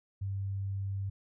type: tone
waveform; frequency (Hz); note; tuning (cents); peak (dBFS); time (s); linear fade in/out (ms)
sine; 98; G2; 0; -32; 0.21-1.1; 10
effects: none